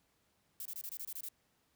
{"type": "noise bursts", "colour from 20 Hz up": "violet", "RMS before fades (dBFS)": -43, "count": 9, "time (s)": [0.6, 1.287], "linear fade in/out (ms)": 2, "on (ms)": 55, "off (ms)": 24, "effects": ["pink hiss -75 dBFS RMS until 1.75 s", "high-pass 60 Hz 12 dB/octave"]}